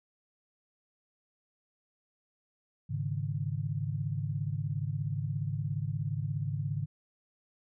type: chord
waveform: sine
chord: Ab suspended fourth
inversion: none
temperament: equal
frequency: 103.83 / 138.59 / 155.56 Hz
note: Ab2 / Db3 / Eb3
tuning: 0 / 0 / 0 cents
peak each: -35 / -34 / -36 dBFS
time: 2.89-6.86 s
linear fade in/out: 20 ms
effects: none